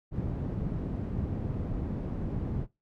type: low-pass noise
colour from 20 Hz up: white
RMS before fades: -33 dBFS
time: 0.11-2.67 s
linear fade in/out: 50 ms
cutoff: 190 Hz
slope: 12 dB/octave
effects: noise-tail reverb RT60 0.2 s tail -18 dB re dry